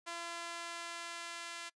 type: tone with high-pass filter sweep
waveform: sawtooth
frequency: 340.3 Hz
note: F4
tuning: 45 cents flat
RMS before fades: -44 dBFS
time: 0.06-1.7 s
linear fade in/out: 20 ms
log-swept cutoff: 940 to 1600 Hz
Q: 0.85
effects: noise-tail reverb RT60 0.1 s tail -24 dB re dry + resampled to 22050 Hz